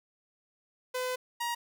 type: tone pair in turn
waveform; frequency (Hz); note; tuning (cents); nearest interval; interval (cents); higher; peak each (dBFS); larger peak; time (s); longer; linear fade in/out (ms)
sawtooth; 506 / 947; B4 / A#5; +42 / +27; major seventh; 1085; second; -27; neither; 0.94-1.16 / 1.4-1.55; first; 10
effects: none